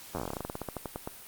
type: slowing click train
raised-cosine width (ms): 1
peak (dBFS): -20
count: 22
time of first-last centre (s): 0.15-1.075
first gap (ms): 10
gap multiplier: 1.13
effects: white hiss -48 dBFS RMS until 1.27 s + Opus 48 kbps